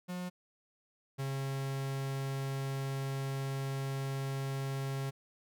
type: tone pair in turn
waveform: 45% pulse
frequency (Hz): 179.8 / 135.92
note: F#3 / C#3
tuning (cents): -49 / -34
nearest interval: perfect fourth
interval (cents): 485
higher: first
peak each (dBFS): -37 / -34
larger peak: second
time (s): 0.08-0.3 / 1.18-5.11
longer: second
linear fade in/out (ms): 20
effects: none